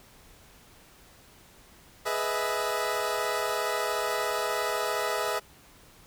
20% pulse chord, E major seventh, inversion first, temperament equal with one note detuned, 419.2 / 493.9 / 622.3 / 659.3 Hz, G#4 / B4 / D#5 / E5, +16 / 0 / 0 / 0 cents, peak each -28 dBFS, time 2.05-5.4 s, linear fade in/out 20 ms, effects pink hiss -55 dBFS RMS until 6.06 s

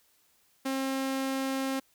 sawtooth tone, 267.5 Hz, C4, 38 cents sharp, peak -25 dBFS, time 0.65-1.8 s, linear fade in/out 10 ms, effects white hiss -67 dBFS RMS until 1.94 s

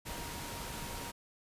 sine tone in noise, 942 Hz, A#5, 18 cents sharp, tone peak -49 dBFS, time 0.05-1.12 s, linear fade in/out 20 ms, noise pink, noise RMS -42 dBFS, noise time 0.05-1.12 s, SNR -10 dB, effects resampled to 32000 Hz

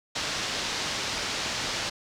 white low-pass noise, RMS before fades -31 dBFS, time 0.15-1.9 s, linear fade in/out 10 ms, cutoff 5800 Hz, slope 24 dB/octave, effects none

